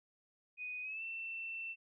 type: tone with pitch glide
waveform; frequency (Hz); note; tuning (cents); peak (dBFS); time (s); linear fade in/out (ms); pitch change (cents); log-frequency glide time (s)
sine; 2489 to 2683; D#7 to E7; 0 to +30; -40; 0.57-1.76; 50; +130; 0.82-1.03
effects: none